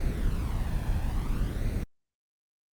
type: noise with flanger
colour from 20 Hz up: brown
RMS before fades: -28 dBFS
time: 0-1.84 s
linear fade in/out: 10 ms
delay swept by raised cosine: 0.47 to 1.21 ms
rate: 0.58 Hz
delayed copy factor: +0.5
effects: Opus 48 kbps